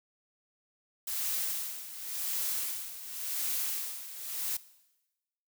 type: noise with tremolo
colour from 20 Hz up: blue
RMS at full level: -32 dBFS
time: 1.07-4.57 s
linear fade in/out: 5 ms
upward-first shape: sine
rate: 0.91 Hz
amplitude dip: 75%
effects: noise-tail reverb RT60 1.0 s tail -18 dB re dry